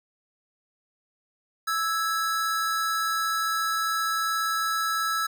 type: tone pair together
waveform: square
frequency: 1318.5 / 1661.2 Hz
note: E6 / G#6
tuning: 0 / 0 cents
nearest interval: major third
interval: 400 cents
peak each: -26 / -31 dBFS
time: 1.67-5.27 s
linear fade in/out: 10 ms
effects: none